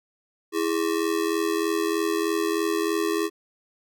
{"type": "ring-modulated tone", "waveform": "square", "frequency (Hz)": 370, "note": "F#4", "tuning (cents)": 0, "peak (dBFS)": -20, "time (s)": [0.52, 3.3], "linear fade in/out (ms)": 50, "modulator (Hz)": 41.6, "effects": []}